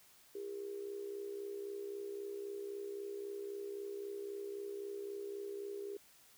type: tone with amplitude modulation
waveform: sine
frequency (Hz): 401.9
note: G4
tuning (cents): +43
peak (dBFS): -38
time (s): 0.35-5.97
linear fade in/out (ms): 5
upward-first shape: sine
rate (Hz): 63.8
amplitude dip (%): 65
effects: white hiss -64 dBFS RMS until 6.37 s